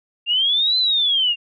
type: linear two-way sweep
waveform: sine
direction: up then down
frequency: 2759 to 4085 to 2759 Hz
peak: -15 dBFS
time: 0.26-1.36 s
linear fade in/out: 50 ms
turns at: 0.78 s
effects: none